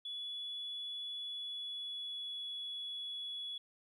sine tone with pitch glide, 3413 to 3387 Hz, G#7 to G#7, +47 to +33 cents, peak -39 dBFS, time 0.05-3.58 s, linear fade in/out 5 ms, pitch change -14 cents, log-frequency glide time 1.17-2.48 s, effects tanh soft clip ceiling -35 dBFS + 13-bit

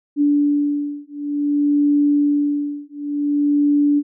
sine beating tone pair, 290 / 290.55 Hz, D4 / D4, -22 / -18 cents, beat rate 0.55 Hz, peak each -18 dBFS, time 0.16-4.03 s, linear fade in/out 50 ms, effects none

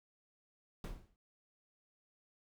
brown noise with exponential decay, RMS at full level -37 dBFS, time 0.84-1.16 s, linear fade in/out 1 ms, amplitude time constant 68 ms, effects none

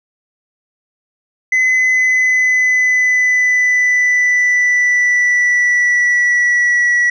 sine tone with pitch glide, 2029 to 1937.4 Hz, B6 to B6, +46 to -34 cents, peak -7 dBFS, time 1.52-7.1 s, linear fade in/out 5 ms, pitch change -80 cents, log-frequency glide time 1.68-6.93 s, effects tanh soft clip ceiling -9 dBFS

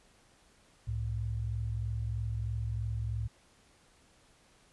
sine tone pair together, 65.6 / 108.71 Hz, C2 / A2, +5 / -20 cents, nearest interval major sixth, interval 875 cents, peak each -36 / -33 dBFS, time 0.87-3.28 s, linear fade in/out 10 ms, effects pink hiss -64 dBFS RMS until 4.72 s + resampled to 24000 Hz

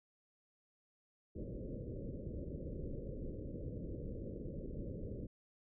pink low-pass noise, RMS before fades -44 dBFS, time 1.35-5.27 s, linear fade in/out 10 ms, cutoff 570 Hz, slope 96 dB/octave, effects none

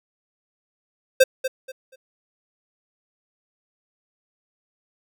square tone with echo, 523.3 Hz, C5, in tune, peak -10 dBFS, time 1.2-1.24 s, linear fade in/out 10 ms, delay 240 ms, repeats 3, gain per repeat -12 dB, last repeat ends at 1.96 s, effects none

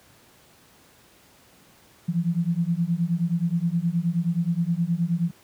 sine beating tone pair, 165.5 / 175 Hz, E3 / F3, +7 / +4 cents, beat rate 9.5 Hz, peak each -24 dBFS, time 2.08-5.31 s, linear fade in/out 10 ms, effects pink hiss -55 dBFS RMS until 5.43 s + high-pass 80 Hz 12 dB/octave

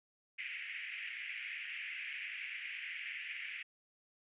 pink band-pass noise, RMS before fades -44 dBFS, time 0.38-3.63 s, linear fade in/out 10 ms, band 1900 to 2700 Hz, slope 48 dB/octave, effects resampled to 8000 Hz

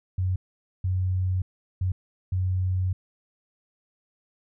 sine tone bursts at uneven times, 92.5 Hz, F#2, in tune, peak -22 dBFS, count 4, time 0.18-0.36 / 0.84-1.42 / 1.81-1.92 / 2.32-2.93 s, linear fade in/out 5 ms, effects none

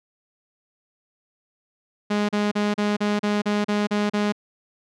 sawtooth tone bursts, 207.4 Hz, G#3, 2 cents flat, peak -16 dBFS, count 10, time 2.1-4.324 s, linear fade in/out 10 ms, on 190 ms, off 36 ms, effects low-pass 5000 Hz 12 dB/octave

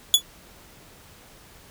sawtooth tone with exponential decay, 3414 Hz, G#7, 47 cents sharp, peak -5 dBFS, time 0.14-0.22 s, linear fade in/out 1 ms, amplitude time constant 17 ms, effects pink hiss -50 dBFS RMS until 1.7 s

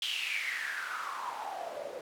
white noise with band-pass filter sweep, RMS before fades -37 dBFS, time 0.02-2.01 s, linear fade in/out 2 ms, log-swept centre 3200 to 490 Hz, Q 7, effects none

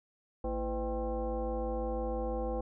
sine tone with frequency modulation, 227 Hz, A#3, 46 cents flat, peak -31 dBFS, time 0.44-2.61 s, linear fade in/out 5 ms, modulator 280 Hz, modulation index 1.9, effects none

